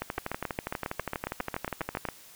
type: two click trains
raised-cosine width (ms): 0.5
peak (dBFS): -16 / -16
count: 26 / 15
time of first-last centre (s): 0.02-2.053 / 0.18-2.087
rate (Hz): 12.3 / 7.34
effects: white hiss -52 dBFS RMS until 2.35 s